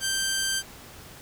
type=tone; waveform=10% pulse; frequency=1568 Hz; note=G6; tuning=in tune; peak=-16 dBFS; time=0-0.63 s; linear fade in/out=50 ms; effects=pink hiss -46 dBFS RMS until 1.21 s